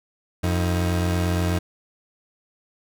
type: tone pair together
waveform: 30% pulse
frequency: 88.4 / 315.3 Hz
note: F2 / D#4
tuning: +22 / +23 cents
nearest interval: octave + minor seventh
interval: 2201 cents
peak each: -18 / -26 dBFS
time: 0.43-1.59 s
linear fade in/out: 10 ms
effects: none